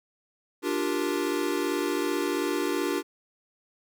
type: chord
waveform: square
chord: G minor seventh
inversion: second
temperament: equal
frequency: 293.7 / 349.2 / 392 / 466.2 Hz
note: D4 / F4 / G4 / Bb4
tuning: 0 / 0 / 0 / 0 cents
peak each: -31 / -31 / -32 / -35 dBFS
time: 0.62-3.03 s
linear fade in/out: 50 ms
effects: none